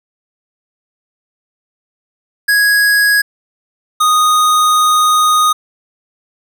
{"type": "tone pair in turn", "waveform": "square", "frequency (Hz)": [1661.2, 1240.2], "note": ["G#6", "D#6"], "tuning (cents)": [0, -6], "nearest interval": "perfect fourth", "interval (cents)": 506, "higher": "first", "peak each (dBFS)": -9, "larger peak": "neither", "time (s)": [[2.48, 3.22], [4, 5.53]], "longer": "second", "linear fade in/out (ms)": 10, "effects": []}